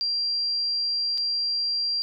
sine tone with dropouts, 4744 Hz, D8, 17 cents sharp, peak -23 dBFS, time 0.01-2.02 s, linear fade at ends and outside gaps 0 ms, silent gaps 1.176-1.181 s, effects none

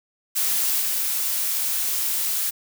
blue noise with level steps, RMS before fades -22 / -24 dBFS, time 0.35-2.51 s, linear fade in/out 20 ms, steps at 0.8 s, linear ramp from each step 10 ms, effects none

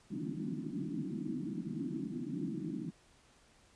white band-pass noise, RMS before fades -39 dBFS, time 0.1-2.91 s, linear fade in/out 20 ms, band 140 to 340 Hz, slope 96 dB/octave, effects pink hiss -65 dBFS RMS until 3.75 s + resampled to 22050 Hz

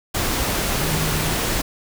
sine tone in noise, 155.6 Hz, D#3, in tune, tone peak -26 dBFS, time 0.81-1.36 s, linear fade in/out 10 ms, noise pink, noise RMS -22 dBFS, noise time 0.14-1.62 s, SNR -7 dB, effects none

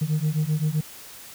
sine beating tone pair, 150 / 157.7 Hz, D3 / D#3, +37 / +24 cents, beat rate 7.7 Hz, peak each -22 dBFS, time 0.01-0.81 s, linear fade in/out 10 ms, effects tanh soft clip ceiling -18 dBFS + white hiss -43 dBFS RMS until 1.34 s

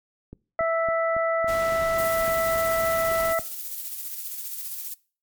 click train, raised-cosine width 3 ms, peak -26 dBFS, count 12, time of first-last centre 0.33-3.394 s, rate 3.59 Hz
harmonic tone, 659.3 Hz, E5, in tune, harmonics 1 / 2 / 3, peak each -21 / -27 / -31 dBFS, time 0.59-3.39 s, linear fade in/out 2 ms
pink noise, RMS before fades -36 dBFS, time 1.47-3.34 s, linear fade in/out 20 ms
violet noise with tremolo, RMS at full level -32 dBFS, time 1.98-4.94 s, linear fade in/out 5 ms, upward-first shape square, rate 15 Hz, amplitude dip 30%
effects noise-tail reverb RT60 0.4 s tail -22 dB re dry + MP3 96 kbps

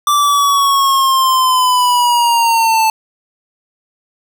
square linear sweep, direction down, 1174.7 to 879 Hz, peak -10 dBFS, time 0.07-2.9 s, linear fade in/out 2 ms, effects none

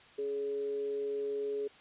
sine tone with frequency modulation, 420 Hz, G#4, 19 cents sharp, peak -32 dBFS, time 0.18-1.68 s, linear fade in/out 10 ms, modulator 144 Hz, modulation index 0.23, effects white hiss -57 dBFS RMS until 1.8 s + resampled to 8000 Hz

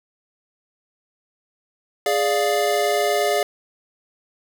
square chord, D diminished, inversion second, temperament equal, 415.3 / 587.3 / 698.5 Hz, Ab4 / D5 / F5, 0 / 0 / 0 cents, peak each -23 dBFS, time 2.06-3.43 s, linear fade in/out 2 ms, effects none

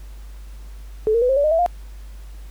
sine tone with pitch steps, 433.4 / 464.5 / 497.8 / 533.6 / 571.9 / 612.9 / 656.9 / 704.1 Hz, A4 / A#4 / B4 / C5 / D5 / D#5 / E5 / F5, -26 / -6 / +14 / +34 / -46 / -26 / -6 / +14 cents, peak -14 dBFS, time 1.07-1.662 s, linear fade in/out 0 ms, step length 74 ms, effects added 50 Hz sine -34 dBFS peak until 2.5 s + pink hiss -52 dBFS RMS until 2.5 s

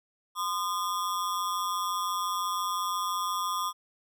square ring-modulated tone, 1126 Hz, C#6, 27 cents sharp, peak -26 dBFS, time 0.35-3.73 s, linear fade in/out 50 ms, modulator 92.9 Hz, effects none

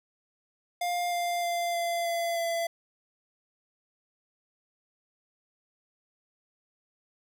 square tone with pitch steps, 704 / 697.9 / 691.9 / 685.9 / 680 / 674.2 Hz, F5 / F5 / F5 / F5 / F5 / E5, +14 / -1 / -16 / -31 / -46 / +39 cents, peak -28 dBFS, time 0.81-2.67 s, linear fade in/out 5 ms, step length 310 ms, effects none

